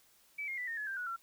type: tone with pitch steps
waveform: sine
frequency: 2300 / 2134 / 1979.3 / 1836.1 / 1703.3 / 1580 / 1465.7 / 1359.7 Hz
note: D7 / C7 / B6 / A#6 / G#6 / G6 / F#6 / F6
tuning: -37 / +34 / +3 / -27 / +43 / +13 / -17 / -47 cents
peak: -36 dBFS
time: 0.38-1.164 s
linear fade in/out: 10 ms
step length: 98 ms
effects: white hiss -66 dBFS RMS until 1.22 s